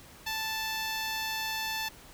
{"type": "tone", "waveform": "10% pulse", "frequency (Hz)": 880, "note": "A5", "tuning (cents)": 0, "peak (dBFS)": -23, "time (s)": [0.26, 1.89], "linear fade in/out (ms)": 10, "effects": ["pink hiss -52 dBFS RMS until 2.13 s"]}